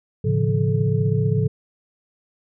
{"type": "tone cluster", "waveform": "sine", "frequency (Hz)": [108.5, 138, 153.7, 173.1, 432.3], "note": ["A2", "C#3", "D#3", "F3", "A4"], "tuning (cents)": [-24, -7, -21, -15, -31], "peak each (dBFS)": [-21, -21, -28, -25, -26], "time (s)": [0.24, 1.48], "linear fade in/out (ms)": 10, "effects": []}